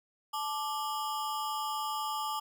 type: ring-modulated tone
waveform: square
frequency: 1023 Hz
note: C6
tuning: 39 cents flat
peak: -30 dBFS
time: 0.33-2.4 s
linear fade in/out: 10 ms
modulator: 155 Hz
effects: none